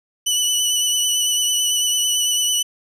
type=tone with vibrato; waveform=20% pulse; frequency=2972 Hz; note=F#7; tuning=7 cents sharp; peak=-11 dBFS; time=0.26-2.63 s; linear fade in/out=10 ms; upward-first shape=triangle; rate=9 Hz; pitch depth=25 cents each way; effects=none